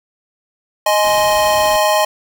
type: chord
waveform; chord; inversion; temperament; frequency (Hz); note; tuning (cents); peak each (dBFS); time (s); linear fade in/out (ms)
square; Ab major; second; equal with one note detuned; 622.3 / 837.4 / 1046.5; Eb5 / Ab5 / C6; 0 / +14 / 0; -15 / -17 / -19; 0.86-2.05; 5
type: noise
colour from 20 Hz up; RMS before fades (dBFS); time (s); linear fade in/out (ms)
pink; -32; 1.04-1.77; 10
effects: none